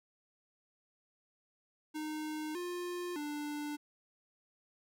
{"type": "tone with pitch steps", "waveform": "square", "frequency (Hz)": [307.6, 353.9, 295.3], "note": ["D#4", "F4", "D4"], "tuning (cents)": [-20, 23, 10], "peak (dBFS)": -38, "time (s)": [1.94, 3.77], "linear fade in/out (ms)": 20, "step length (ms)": 610, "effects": []}